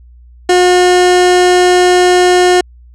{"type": "tone", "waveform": "30% pulse", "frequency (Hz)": 360, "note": "F#4", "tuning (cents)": -47, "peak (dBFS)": -3, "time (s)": [0.49, 2.61], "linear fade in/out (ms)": 5, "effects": ["added 60 Hz sine -36 dBFS peak until 2.94 s", "resampled to 22050 Hz"]}